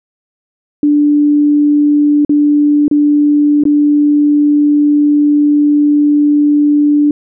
sine tone with dropouts, 293.7 Hz, D4, in tune, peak -6 dBFS, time 0.83-7.11 s, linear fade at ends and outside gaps 2 ms, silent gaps 2.249-2.294 / 2.881-2.912 / 3.637-3.653 s, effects none

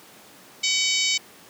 harmonic tone with a mistuned harmonic, 755 Hz, F#5, 35 cents sharp, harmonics 3 / 4 / 5 / 6 / 7 / 8 / 9 / 10, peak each -26 / -27 / -28 / -29 / -29 / -30 / -31 / -31 dBFS, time 0.63-1.18 s, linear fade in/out 10 ms, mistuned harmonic 9, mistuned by +28 cents, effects pink hiss -48 dBFS RMS until 1.49 s + high-pass 200 Hz 12 dB/octave

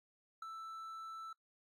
triangle tone with ADSR envelope, 1323 Hz, E6, 6 cents sharp, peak -37 dBFS, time 0.42-1.33 s, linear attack 5 ms, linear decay 5 ms, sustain -6 dB, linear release 5 ms, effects noise-tail reverb RT60 0.1 s tail -21 dB re dry + AAC 64 kbps

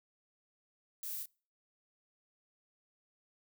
violet noise with echo, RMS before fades -42 dBFS, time 1.03-1.23 s, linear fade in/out 2 ms, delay 28 ms, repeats 1, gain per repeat -4 dB, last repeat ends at 1.258 s, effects noise-tail reverb RT60 0.4 s tail -26 dB re dry

